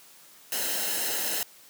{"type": "noise with comb filter", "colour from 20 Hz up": "white", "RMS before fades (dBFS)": -29, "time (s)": [0.52, 1.43], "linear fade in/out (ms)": 2, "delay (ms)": 0.86, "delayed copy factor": -0.65, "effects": ["white hiss -53 dBFS RMS until 1.69 s", "high-pass 150 Hz 12 dB/octave"]}